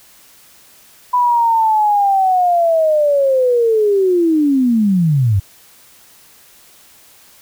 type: linear sweep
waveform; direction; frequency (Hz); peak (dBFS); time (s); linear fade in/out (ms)
sine; down; 995 to 91; -10; 1.13-5.4; 10
effects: white hiss -46 dBFS RMS until 7.41 s